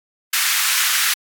pink high-pass noise, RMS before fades -18 dBFS, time 0.33-1.14 s, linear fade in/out 5 ms, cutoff 1400 Hz, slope 24 dB/octave, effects AAC 64 kbps

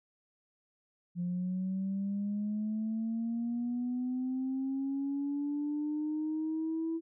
sine linear sweep, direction up, 174.1 to 329.6 Hz, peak -30 dBFS, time 1.15-7.01 s, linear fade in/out 50 ms, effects tanh soft clip ceiling -27 dBFS

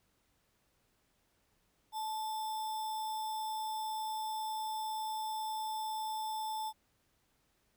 sine tone with sample-and-hold, 871 Hz, A5, 18 cents flat, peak -35 dBFS, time 1.92-6.73 s, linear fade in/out 50 ms, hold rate 4410 Hz, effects pink hiss -75 dBFS RMS until 7.76 s

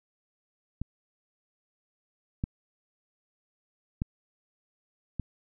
clicks, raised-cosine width 5 ms, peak -20 / -16 / -16 / -19 dBFS, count 4, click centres 0.816 / 2.439 / 4.019 / 5.197 s, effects none

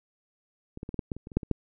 clicks, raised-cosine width 3 ms, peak -26 / -23 / -23 / -22 / -16 / -17 / -27 / -28 / -30 / -10 / -25 / -11 dBFS, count 12, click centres 0.774 / 0.831 / 0.891 / 0.943 / 0.992 / 1.118 / 1.166 / 1.271 / 1.318 / 1.37 / 1.432 / 1.513 s, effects none

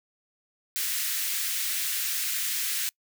white high-pass noise, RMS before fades -29 dBFS, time 0.76-2.89 s, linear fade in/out 0 ms, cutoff 1600 Hz, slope 24 dB/octave, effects noise-tail reverb RT60 0.1 s tail -26 dB re dry

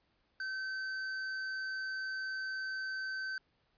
triangle tone with hard clipping, 1539 Hz, G6, 32 cents flat, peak -38 dBFS, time 0.4-3.38 s, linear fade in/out 2 ms, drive 17 dB, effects pink hiss -75 dBFS RMS until 3.77 s + resampled to 11025 Hz

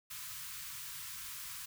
white band-stop noise, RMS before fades -45 dBFS, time 0.1-1.66 s, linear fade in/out 10 ms, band 170 to 960 Hz, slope 96 dB/octave, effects none

